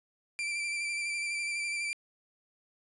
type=tone with vibrato; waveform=40% pulse; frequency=2349 Hz; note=D7; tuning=in tune; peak=-31 dBFS; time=0.39-1.93 s; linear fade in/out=0 ms; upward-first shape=square; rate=12 Hz; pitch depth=20 cents each way; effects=resampled to 24000 Hz + 12-bit